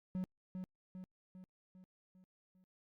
triangle tone with echo, 185 Hz, F#3, in tune, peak -34 dBFS, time 0.15-0.24 s, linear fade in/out 0 ms, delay 400 ms, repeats 6, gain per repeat -5 dB, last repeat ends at 2.64 s, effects Opus 48 kbps

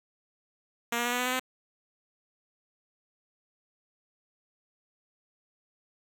5% pulse tone with pitch steps, 235.5 / 238.9 / 242.4 / 245.9 / 249.5 / 253.1 / 256.8 Hz, A#3 / A#3 / B3 / B3 / B3 / B3 / C4, +18 / +43 / -32 / -7 / +18 / +43 / -32 cents, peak -16 dBFS, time 0.92-1.396 s, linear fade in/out 5 ms, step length 68 ms, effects none

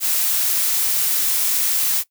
blue noise, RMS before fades -19 dBFS, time 0-2.04 s, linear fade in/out 50 ms, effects noise-tail reverb RT60 0.1 s tail -19 dB re dry

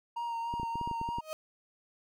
triangle tone with vibrato, 932.3 Hz, A#5, in tune, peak -31 dBFS, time 0.16-1.21 s, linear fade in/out 10 ms, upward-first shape sine, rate 3.3 Hz, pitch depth 22 cents each way
clicks, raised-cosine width 3 ms, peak -27 dBFS, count 10, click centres 0.539 / 0.598 / 0.632 / 0.756 / 0.813 / 0.875 / 0.913 / 1.014 / 1.089 / 1.185 s
35% pulse tone with exponential growth, 626 Hz, D#5, 10 cents sharp, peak -31 dBFS, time 1.16-1.33 s, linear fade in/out 0 ms, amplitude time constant 36 ms
effects none

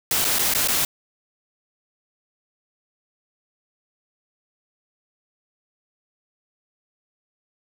white noise with dropouts, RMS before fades -21 dBFS, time 0.11-0.85 s, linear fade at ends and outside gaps 2 ms, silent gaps 0.245-0.249 / 0.386-0.392 / 0.538-0.548 / 0.675-0.684 s, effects none

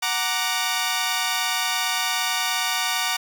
10% pulse chord, Gb augmented, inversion none, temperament equal, 740 / 932.3 / 1174.7 Hz, Gb5 / Bb5 / D6, 0 / 0 / 0 cents, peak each -18 dBFS, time 0.02-3.17 s, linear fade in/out 10 ms, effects none

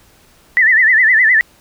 sine tone with vibrato, 1879 Hz, A#6, 13 cents sharp, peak -7 dBFS, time 0.57-1.41 s, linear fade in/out 0 ms, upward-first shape sine, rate 9.7 Hz, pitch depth 140 cents each way, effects pink hiss -49 dBFS RMS until 1.6 s

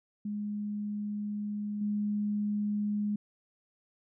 sine tone with level steps, 207.7 Hz, G#3, in tune, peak -32 / -28 dBFS, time 0.25-3.16 s, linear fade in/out 5 ms, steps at 1.81 s, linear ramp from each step 5 ms, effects none

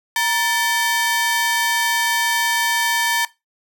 sawtooth ring-modulated tone, 1352 Hz, E6, 43 cents sharp, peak -10 dBFS, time 0.16-3.25 s, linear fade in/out 2 ms, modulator 411 Hz, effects noise-tail reverb RT60 0.2 s tail -18 dB re dry

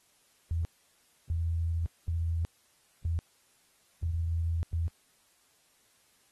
sine tone bursts at uneven times, 83.1 Hz, E2, 15 cents sharp, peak -27 dBFS, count 6, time 0.51-0.65 / 1.3-1.86 / 2.08-2.45 / 3.05-3.19 / 4.03-4.63 / 4.73-4.88 s, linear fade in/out 0 ms, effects white hiss -67 dBFS RMS until 6.31 s + AAC 32 kbps

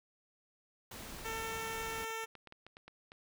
pink noise, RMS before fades -47 dBFS, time 0.91-2.05 s, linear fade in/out 5 ms
10% pulse tone, 448.2 Hz, A4, 32 cents sharp, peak -30 dBFS, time 1.24-2.26 s, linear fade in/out 20 ms
clicks, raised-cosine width 0.3 ms, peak -35 dBFS, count 9, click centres 2.105 / 2.237 / 2.353 / 2.473 / 2.524 / 2.666 / 2.769 / 2.88 / 3.119 s
effects none

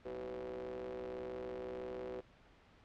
40% pulse ring-modulated tone, 61.74 Hz, B1, in tune, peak -38 dBFS, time 0.05-2.21 s, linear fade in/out 10 ms, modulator 440 Hz, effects pink hiss -64 dBFS RMS until 2.84 s + low-pass 3000 Hz 12 dB/octave

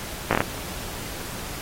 slowing click train, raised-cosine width 0.5 ms, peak -4 dBFS, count 5, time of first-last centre 0.31-0.405 s, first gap 18 ms, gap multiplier 1.19, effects pink hiss -35 dBFS RMS until 1.61 s + AAC 48 kbps

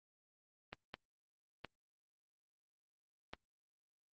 clicks, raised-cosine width 0.3 ms, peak -28 dBFS, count 4, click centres 0.73 / 0.941 / 1.647 / 3.335 s, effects Opus 24 kbps

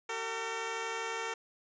10% pulse tone pair together, 381.2 / 453.3 Hz, G4 / A#4, -48 / -48 cents, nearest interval minor third, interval 300 cents, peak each -34 / -27 dBFS, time 0.09-1.34 s, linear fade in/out 5 ms, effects resampled to 16000 Hz + 11-bit

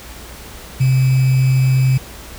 sine tone with sample-and-hold, 130.81 Hz, C3, in tune, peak -10 dBFS, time 0.8-1.98 s, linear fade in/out 10 ms, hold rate 2450 Hz, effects added 60 Hz sine -38 dBFS peak until 2.38 s + pink hiss -36 dBFS RMS until 2.38 s

